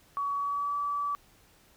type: tone with pitch glide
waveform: sine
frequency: 1130 to 1151.7 Hz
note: C#6 to D6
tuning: +33 to -34 cents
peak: -28 dBFS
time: 0.17-1.15 s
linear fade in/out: 0 ms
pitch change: +33 cents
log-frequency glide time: 0.36-0.76 s
effects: pink hiss -61 dBFS RMS until 1.76 s